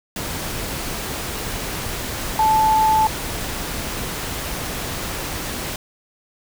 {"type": "tone in noise", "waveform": "sine", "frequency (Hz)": 873, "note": "A5", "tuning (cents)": -14, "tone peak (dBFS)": -13, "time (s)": [2.39, 3.07], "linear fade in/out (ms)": 2, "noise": "pink", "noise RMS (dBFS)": -27, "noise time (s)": [0.16, 5.76], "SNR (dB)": 11, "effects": []}